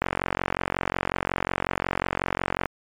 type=click train; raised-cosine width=0.5 ms; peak=-8 dBFS; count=121; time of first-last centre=0.02-2.657 s; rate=45.5 Hz; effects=MP3 96 kbps